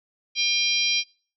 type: harmonic tone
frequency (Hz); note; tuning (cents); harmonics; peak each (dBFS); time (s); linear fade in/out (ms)
800; G5; +35; 3 / 4 / 5 / 6 / 7; -25 / -26 / -27 / -28 / -28; 0.35-1.04; 50
effects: noise-tail reverb RT60 0.4 s tail -22 dB re dry